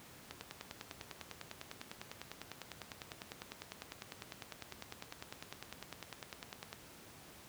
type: click train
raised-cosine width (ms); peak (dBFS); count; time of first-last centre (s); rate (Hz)
0.2; -26; 65; 0.31-6.729; 9.97
effects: pink hiss -56 dBFS RMS until 7.48 s + high-pass 80 Hz 12 dB/octave